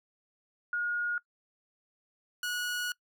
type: tone pair in turn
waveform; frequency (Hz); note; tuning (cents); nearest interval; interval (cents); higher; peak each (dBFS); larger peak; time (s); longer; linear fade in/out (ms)
sine / sawtooth; 1435 / 1459.2; F6 / F#6; +47 / -24; unison; 29; second; -28; neither; 0.73-1.18 / 2.43-2.92; second; 2
effects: noise-tail reverb RT60 0.1 s tail -23 dB re dry